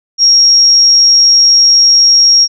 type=tone; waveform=sine; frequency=5588 Hz; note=F8; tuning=in tune; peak=-3 dBFS; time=0.18-2.48 s; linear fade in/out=50 ms; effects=none